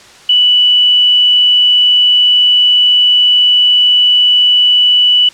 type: tone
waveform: sine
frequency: 2962 Hz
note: F#7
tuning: 1 cent sharp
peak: -5 dBFS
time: 0.29-5.29 s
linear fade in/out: 5 ms
effects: white hiss -38 dBFS RMS until 5.33 s + low-pass 6000 Hz 12 dB/octave